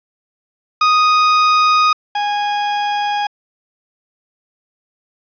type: tone pair in turn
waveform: 40% pulse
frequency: 1244.5 / 824.6 Hz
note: D#6 / G#5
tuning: 0 / -13 cents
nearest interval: perfect fifth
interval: 713 cents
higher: first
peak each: -9 / -15 dBFS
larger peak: first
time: 0.81-1.93 / 2.15-3.27 s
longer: neither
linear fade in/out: 5 ms
effects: resampled to 11025 Hz + 7-bit